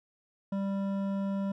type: tone with hard clipping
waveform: sine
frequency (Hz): 196.6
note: G3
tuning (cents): +5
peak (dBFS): -31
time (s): 0.52-1.52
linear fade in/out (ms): 5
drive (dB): 11
effects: none